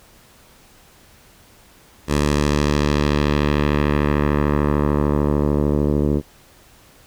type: tone with low-pass filter sweep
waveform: 10% pulse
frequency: 73.42 Hz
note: D2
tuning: in tune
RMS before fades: -18 dBFS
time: 2.07-6.22 s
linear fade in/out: 50 ms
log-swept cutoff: 9800 to 430 Hz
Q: 1
effects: pink hiss -50 dBFS RMS until 7.06 s